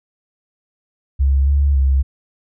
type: tone with pitch steps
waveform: sine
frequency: 68.3 / 70.7 / 67.4 Hz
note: C#2 / C#2 / C#2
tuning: -25 / +35 / -48 cents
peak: -11 dBFS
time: 1.19-2.03 s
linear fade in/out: 20 ms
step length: 280 ms
effects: none